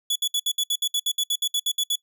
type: tone bursts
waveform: sawtooth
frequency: 3413 Hz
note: G#7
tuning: 47 cents sharp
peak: -18 dBFS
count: 16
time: 0.1-1.957 s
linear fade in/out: 5 ms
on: 57 ms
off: 63 ms
effects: noise-tail reverb RT60 0.1 s tail -23 dB re dry